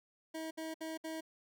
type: tone bursts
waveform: 25% pulse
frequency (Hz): 319.9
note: D#4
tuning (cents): +48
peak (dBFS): -36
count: 4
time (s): 0.34-1.209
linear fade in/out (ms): 10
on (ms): 170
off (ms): 63
effects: none